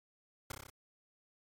pink noise with echo, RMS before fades -42 dBFS, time 0.5-0.52 s, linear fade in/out 5 ms, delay 30 ms, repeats 6, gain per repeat -2 dB, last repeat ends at 0.7 s, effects AAC 64 kbps

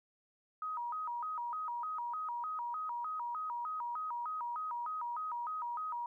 sine tone with vibrato, 1096 Hz, C#6, 20 cents flat, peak -36 dBFS, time 0.62-6.06 s, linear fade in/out 2 ms, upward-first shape square, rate 3.3 Hz, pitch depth 240 cents each way, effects 13-bit

